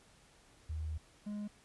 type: tone pair in turn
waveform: sine / triangle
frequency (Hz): 78.2 / 207.7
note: D#2 / G#3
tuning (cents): +9 / 0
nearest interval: octave + perfect fourth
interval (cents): 1691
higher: second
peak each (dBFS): -36 / -36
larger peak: neither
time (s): 0.69-0.98 / 1.26-1.48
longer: first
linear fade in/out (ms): 10
effects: pink hiss -64 dBFS RMS until 1.64 s + resampled to 24000 Hz